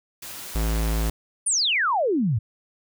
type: noise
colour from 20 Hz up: white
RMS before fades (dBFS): -37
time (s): 0.22-1.1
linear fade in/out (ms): 5
type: tone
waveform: square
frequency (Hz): 55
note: A1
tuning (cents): 0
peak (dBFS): -22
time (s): 0.55-1.1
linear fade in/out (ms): 5
type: exponential sweep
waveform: sine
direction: down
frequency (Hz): 9930 to 97.9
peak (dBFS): -19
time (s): 1.46-2.39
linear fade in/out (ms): 10
effects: none